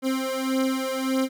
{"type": "beating tone pair", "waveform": "30% pulse", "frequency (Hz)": [262.6, 264.3], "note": ["C4", "C4"], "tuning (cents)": [6, 18], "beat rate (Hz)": 1.7, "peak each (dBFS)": [-23, -24], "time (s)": [0.02, 1.29], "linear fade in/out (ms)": 50, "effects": []}